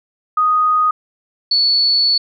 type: tone pair in turn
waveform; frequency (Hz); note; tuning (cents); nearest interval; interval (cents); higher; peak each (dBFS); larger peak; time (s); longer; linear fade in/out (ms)
sine; 1244.5 / 4435; D#6 / C#8; 0 / 0; octave + minor seventh; 2200; second; -11; neither; 0.37-0.91 / 1.51-2.18; second; 5
effects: none